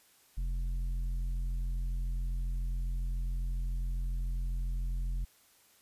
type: tone with tanh clipping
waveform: sine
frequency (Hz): 43.65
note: F1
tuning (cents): 0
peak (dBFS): -32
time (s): 0.37-5.25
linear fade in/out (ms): 10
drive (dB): 7
effects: white hiss -64 dBFS RMS until 5.81 s + resampled to 32000 Hz